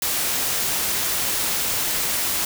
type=noise; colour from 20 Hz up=white; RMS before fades=-23 dBFS; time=0.02-2.45 s; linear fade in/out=2 ms; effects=none